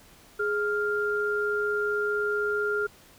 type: tone pair together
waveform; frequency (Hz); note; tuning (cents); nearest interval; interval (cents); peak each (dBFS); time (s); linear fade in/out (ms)
sine; 416.7 / 1398.9; G#4 / F6; +6 / +2; octave + major sixth; 2096; -27; 0.39-2.87; 10
effects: pink hiss -54 dBFS RMS until 3.18 s